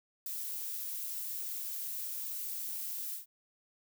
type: noise with ADSR envelope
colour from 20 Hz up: violet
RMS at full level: -35 dBFS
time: 0.26-3.26 s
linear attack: 3 ms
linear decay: 4 ms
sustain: -4 dB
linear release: 130 ms
effects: none